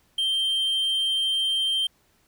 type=tone; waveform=triangle; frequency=3147 Hz; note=G7; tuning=6 cents sharp; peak=-20 dBFS; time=0.18-1.87 s; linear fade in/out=5 ms; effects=pink hiss -64 dBFS RMS until 2.27 s